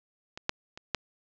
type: clicks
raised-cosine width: 0.2 ms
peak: -22 / -8 / -25 / -9 dBFS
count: 4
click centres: 0.375 / 0.494 / 0.775 / 0.947 s
effects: low-pass 6000 Hz 12 dB/octave